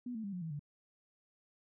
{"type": "tone with pitch steps", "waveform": "sine", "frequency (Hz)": [245.5, 221.3, 199.41, 179.72, 161.97, 145.98], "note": ["B3", "A3", "G3", "F3", "E3", "D3"], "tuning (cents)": [-10, 10, 30, 50, -30, -10], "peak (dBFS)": -38, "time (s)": [0.06, 0.594], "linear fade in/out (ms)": 5, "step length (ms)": 89, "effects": []}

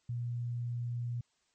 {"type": "tone", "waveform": "sine", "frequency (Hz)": 120, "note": "B2", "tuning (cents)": -49, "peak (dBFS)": -33, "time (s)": [0.09, 1.21], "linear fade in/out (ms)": 5, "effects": ["white hiss -75 dBFS RMS until 1.54 s", "MP3 32 kbps"]}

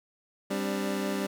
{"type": "chord", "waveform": "25% pulse", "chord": "G suspended fourth", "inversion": "none", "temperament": "equal with one note detuned", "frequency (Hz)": [197.59, 261.6, 293.7], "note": ["G3", "C4", "D4"], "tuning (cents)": [14, 0, 0], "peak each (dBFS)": [-27, -32, -31], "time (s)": [0.5, 1.27], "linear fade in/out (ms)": 10, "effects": []}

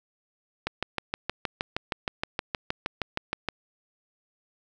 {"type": "click train", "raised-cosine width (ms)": 0.3, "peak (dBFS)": -11, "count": 19, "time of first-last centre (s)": [0.67, 3.487], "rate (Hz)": 6.39, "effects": []}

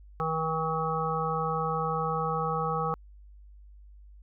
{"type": "harmonic tone", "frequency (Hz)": 160.3, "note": "E3", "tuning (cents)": -48, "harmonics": [1, 3, 5, 7, 8], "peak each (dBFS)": [-33, -33, -33, -33, -33], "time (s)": [0.2, 2.94], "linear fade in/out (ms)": 0, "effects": ["added 50 Hz sine -48 dBFS peak until 4.22 s"]}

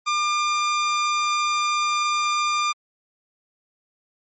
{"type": "tone", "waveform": "sawtooth", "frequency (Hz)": 1199, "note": "D6", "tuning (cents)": 36, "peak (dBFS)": -16, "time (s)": [0.06, 2.73], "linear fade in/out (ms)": 20, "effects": ["MP3 32 kbps"]}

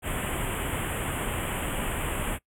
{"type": "band-stop noise", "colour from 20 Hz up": "pink", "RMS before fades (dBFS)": -30, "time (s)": [0.02, 2.39], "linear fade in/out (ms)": 50, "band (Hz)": [3300, 7600], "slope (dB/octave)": 96, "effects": ["noise-tail reverb RT60 0.1 s tail -20 dB re dry", "low-pass 12000 Hz 12 dB/octave"]}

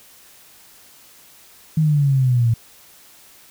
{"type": "exponential sweep", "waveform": "sine", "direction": "down", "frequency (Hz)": [160, 113], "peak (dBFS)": -13, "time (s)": [1.77, 2.54], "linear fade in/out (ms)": 5, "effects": ["white hiss -48 dBFS RMS until 3.5 s"]}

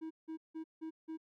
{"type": "tone bursts", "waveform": "triangle", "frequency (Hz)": 320, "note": "D#4", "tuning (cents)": 49, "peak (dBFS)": -38, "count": 5, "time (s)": [0.01, 1.175], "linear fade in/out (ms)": 20, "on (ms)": 97, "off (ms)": 170, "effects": []}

